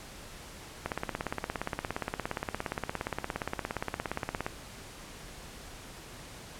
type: click train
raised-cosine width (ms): 0.5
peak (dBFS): -16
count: 63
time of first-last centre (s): 0.86-4.465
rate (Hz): 17.2
effects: pink hiss -47 dBFS RMS until 6.59 s + low-pass 11000 Hz 12 dB/octave